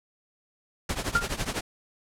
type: noise with tremolo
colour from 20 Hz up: pink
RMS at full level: -27 dBFS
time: 0.89-1.61 s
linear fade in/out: 5 ms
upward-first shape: triangle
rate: 12 Hz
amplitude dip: 90%
type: tone with exponential decay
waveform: sine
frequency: 1396.9 Hz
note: F6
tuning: in tune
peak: -16 dBFS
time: 1.15-1.29 s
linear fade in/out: 5 ms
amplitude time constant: 29 ms
effects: low-pass 10000 Hz 12 dB/octave